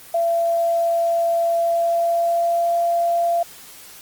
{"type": "tone with pitch glide", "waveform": "sine", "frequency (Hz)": [675, 684.8], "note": ["E5", "F5"], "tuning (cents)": [41, -34], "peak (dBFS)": -16, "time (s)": [0.14, 3.43], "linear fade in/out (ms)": 5, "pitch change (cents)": 25, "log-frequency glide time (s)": [1.41, 2.77], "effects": ["white hiss -42 dBFS RMS until 4.01 s", "Opus 24 kbps"]}